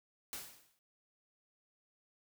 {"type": "noise with exponential decay", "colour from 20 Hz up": "white", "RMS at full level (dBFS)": -41, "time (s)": [0.33, 0.79], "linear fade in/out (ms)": 0, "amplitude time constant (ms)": 100, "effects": []}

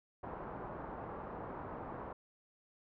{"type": "low-pass noise", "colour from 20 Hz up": "white", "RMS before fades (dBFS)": -45, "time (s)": [0.23, 2.13], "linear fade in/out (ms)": 5, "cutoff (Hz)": 1100, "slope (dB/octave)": 24, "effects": []}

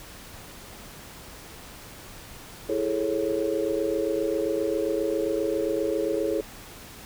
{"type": "chord", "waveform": "sine", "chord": "A major seventh", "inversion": "second", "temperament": "just", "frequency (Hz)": [330, 412.5, 440, 550], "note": ["E4", "G#4", "A4", "C#5"], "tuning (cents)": [2, -12, 0, -14], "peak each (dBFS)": -29, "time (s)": [2.69, 6.41], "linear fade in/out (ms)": 5, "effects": ["pink hiss -44 dBFS RMS until 7.05 s"]}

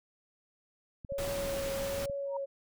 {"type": "clicks", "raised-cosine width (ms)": 5, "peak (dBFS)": -32, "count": 7, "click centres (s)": [1.048, 1.122, 1.277, 1.643, 1.981, 2.028, 2.098]}
{"type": "tone with vibrato", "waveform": "sine", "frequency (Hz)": 554.4, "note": "C#5", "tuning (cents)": 0, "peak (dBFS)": -33, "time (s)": [1.09, 2.46], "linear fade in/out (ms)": 20, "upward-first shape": "triangle", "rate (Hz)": 1.2, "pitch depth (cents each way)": 20}
{"type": "noise", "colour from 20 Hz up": "pink", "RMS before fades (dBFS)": -39, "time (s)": [1.18, 2.06], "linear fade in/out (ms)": 5}
{"type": "tone with exponential growth", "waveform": "sine", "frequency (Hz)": 938, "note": "A#5", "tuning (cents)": 11, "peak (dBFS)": -33, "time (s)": [2.25, 2.37], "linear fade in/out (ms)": 5, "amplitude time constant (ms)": 25}
{"effects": []}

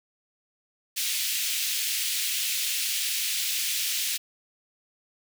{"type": "high-pass noise", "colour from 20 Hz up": "pink", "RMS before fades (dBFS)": -28, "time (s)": [0.96, 4.18], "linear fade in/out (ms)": 20, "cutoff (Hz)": 2500, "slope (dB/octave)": 24, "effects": []}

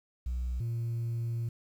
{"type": "tone pair in turn", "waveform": "sine", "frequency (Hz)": [61.74, 116.55], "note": ["B1", "A#2"], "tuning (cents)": [0, 0], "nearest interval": "major seventh", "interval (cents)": 1100, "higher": "second", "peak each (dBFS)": -28, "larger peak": "neither", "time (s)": [[0.26, 0.6], [0.6, 1.49]], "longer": "second", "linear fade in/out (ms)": 5, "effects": ["tanh soft clip ceiling -29 dBFS", "10-bit"]}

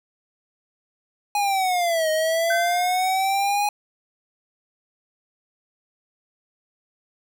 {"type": "linear two-way sweep", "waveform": "square", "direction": "down then up", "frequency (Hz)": [830.6, 622.3, 830.6], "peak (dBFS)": -20, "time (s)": [1.35, 3.69], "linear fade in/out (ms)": 2, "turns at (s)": 2.1}
{"type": "tone with exponential decay", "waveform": "sine", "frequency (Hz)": 1544, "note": "G6", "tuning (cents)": -27, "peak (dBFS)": -20, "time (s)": [2.5, 3.24], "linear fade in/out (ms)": 5, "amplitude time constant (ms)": 160}
{"effects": []}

